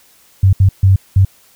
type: tone bursts at uneven times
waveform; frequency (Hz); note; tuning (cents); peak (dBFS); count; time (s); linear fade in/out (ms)
sine; 96; G2; -36; -5; 4; 0.43-0.53 / 0.6-0.69 / 0.83-0.96 / 1.16-1.25; 5
effects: white hiss -49 dBFS RMS until 1.55 s